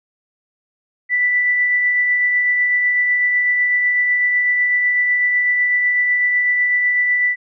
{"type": "tone with tremolo", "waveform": "sine", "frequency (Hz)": 1975.5, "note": "B6", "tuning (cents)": 0, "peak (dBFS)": -12, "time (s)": [1.09, 7.36], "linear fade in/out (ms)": 50, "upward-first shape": "triangle", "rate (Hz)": 8, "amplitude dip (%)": 30, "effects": []}